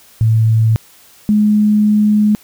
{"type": "tone pair in turn", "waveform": "sine", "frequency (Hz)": [111.5, 210.5], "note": ["A2", "G#3"], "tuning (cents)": [23, 24], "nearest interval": "major seventh", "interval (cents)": 1101, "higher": "second", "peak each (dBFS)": -8, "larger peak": "neither", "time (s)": [[0.21, 0.76], [1.29, 2.35]], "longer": "second", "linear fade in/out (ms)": 0, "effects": ["white hiss -45 dBFS RMS until 2.43 s"]}